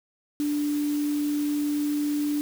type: tone in noise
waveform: sine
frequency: 293.7 Hz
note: D4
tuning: in tune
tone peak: -23 dBFS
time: 0.4-2.41 s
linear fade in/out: 0 ms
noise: white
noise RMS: -41 dBFS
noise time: 0.4-2.41 s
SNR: +15 dB
effects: none